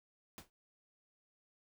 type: noise with exponential decay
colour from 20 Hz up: pink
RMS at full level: -45 dBFS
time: 0.38-0.5 s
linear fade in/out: 0 ms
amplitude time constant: 25 ms
effects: none